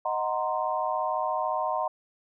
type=chord; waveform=sine; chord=C half-diminished seventh; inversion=first; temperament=equal; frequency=622.3 / 740 / 932.3 / 1046.5 Hz; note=Eb5 / Gb5 / Bb5 / C6; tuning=0 / 0 / 0 / 0 cents; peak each=-31 dBFS; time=0.05-1.88 s; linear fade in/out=5 ms; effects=none

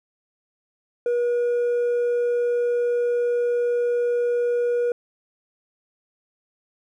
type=tone with hard clipping; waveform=triangle; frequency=481.3 Hz; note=B4; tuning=45 cents flat; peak=-18 dBFS; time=1.06-4.92 s; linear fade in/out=2 ms; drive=1 dB; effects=none

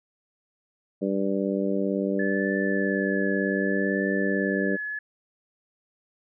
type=harmonic tone; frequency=98 Hz; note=G2; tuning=in tune; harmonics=2 / 3 / 4 / 5 / 6; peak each=-27 / -29 / -30 / -31 / -32 dBFS; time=1.01-4.77 s; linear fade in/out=20 ms
type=tone with vibrato; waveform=sine; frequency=1729 Hz; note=A6; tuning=31 cents flat; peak=-29 dBFS; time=2.19-4.99 s; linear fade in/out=5 ms; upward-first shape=triangle; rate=0.66 Hz; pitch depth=28 cents each way
effects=none

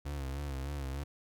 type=tone with vibrato; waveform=35% pulse; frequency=69.3 Hz; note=C#2; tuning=in tune; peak=-34 dBFS; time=0.05-1.04 s; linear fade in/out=10 ms; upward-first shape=sine; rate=3.3 Hz; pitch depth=77 cents each way; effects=none

